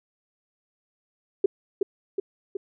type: tone with echo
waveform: sine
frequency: 392 Hz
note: G4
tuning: in tune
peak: -14 dBFS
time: 1.44-1.46 s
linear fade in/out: 5 ms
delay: 370 ms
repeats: 3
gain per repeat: -4 dB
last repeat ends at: 2.57 s
effects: none